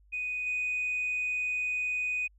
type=tone with level steps; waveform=sine; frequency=2489 Hz; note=D#7; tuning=in tune; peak=-30 / -27 dBFS; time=0.12-2.28 s; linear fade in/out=20 ms; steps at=0.46 s; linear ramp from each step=10 ms; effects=tanh soft clip ceiling -25 dBFS + added 50 Hz sine -58 dBFS peak until 2.38 s